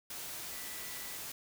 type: tone in noise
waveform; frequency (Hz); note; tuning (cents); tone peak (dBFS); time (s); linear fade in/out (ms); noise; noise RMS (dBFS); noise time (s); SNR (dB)
sine; 1975.5; B6; 0; -52; 0.51-1.17; 5; white; -43; 0.1-1.32; -12
effects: none